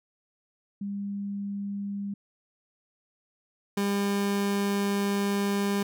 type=tone pair in turn; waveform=sine / 30% pulse; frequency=200.7 / 200.7 Hz; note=G3 / G3; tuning=+41 / +41 cents; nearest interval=unison; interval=0 cents; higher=neither; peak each=-30 / -22 dBFS; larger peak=second; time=0.81-2.14 / 3.77-5.83 s; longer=second; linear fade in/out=5 ms; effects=none